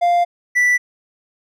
triangle tone pair in turn, 698 / 1970.3 Hz, F5 / B6, -1 / -5 cents, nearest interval octave + tritone, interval 1796 cents, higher second, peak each -10 dBFS, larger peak neither, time 0.01-0.25 / 0.55-0.78 s, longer first, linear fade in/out 20 ms, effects none

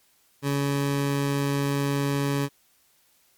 20% pulse tone, 140.8 Hz, C#3, 27 cents sharp, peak -18 dBFS, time 0.42-2.49 s, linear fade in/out 50 ms, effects white hiss -63 dBFS RMS until 3.37 s + MP3 96 kbps

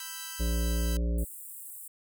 5% pulse chord, E minor, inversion second, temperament equal, 987.8 / 1318.5 / 1568 Hz, B5 / E6 / G6, 0 / 0 / 0 cents, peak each -32 / -32 / -29 dBFS, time 0-0.97 s, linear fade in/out 2 ms
harmonic tone, 58.27 Hz, A#1, in tune, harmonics 1 / 3 / 5 / 7 / 9 / 10, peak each -26 / -36 / -40 / -43 / -45 / -46 dBFS, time 0.39-1.25 s, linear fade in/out 20 ms
pink high-pass noise, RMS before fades -44 dBFS, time 1.18-1.88 s, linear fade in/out 5 ms, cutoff 7800 Hz, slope 96 dB/octave
effects none

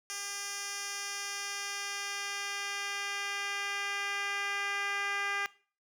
10% pulse tone with band-pass filter sweep, 401.5 Hz, G4, 41 cents sharp, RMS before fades -36 dBFS, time 0.1-5.46 s, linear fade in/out 0 ms, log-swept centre 6400 to 2100 Hz, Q 1.1, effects noise-tail reverb RT60 0.4 s tail -19 dB re dry

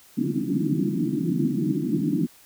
white band-pass noise, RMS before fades -24 dBFS, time 0.17-2.27 s, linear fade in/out 20 ms, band 140 to 340 Hz, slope 96 dB/octave, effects white hiss -53 dBFS RMS until 2.45 s

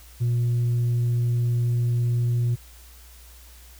sine tone with tanh clipping, 120 Hz, B2, 49 cents flat, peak -20 dBFS, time 0.2-2.56 s, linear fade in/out 20 ms, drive 1 dB, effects added 60 Hz sine -46 dBFS peak until 3.79 s + white hiss -51 dBFS RMS until 3.79 s

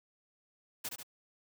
white noise with echo, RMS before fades -38 dBFS, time 0.84-0.89 s, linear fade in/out 10 ms, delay 71 ms, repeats 2, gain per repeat -4 dB, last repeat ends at 1.032 s, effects none

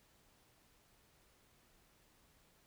silence, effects pink hiss -70 dBFS RMS until 2.66 s

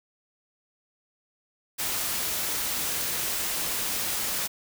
white noise, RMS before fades -29 dBFS, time 1.78-4.48 s, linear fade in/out 20 ms, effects none

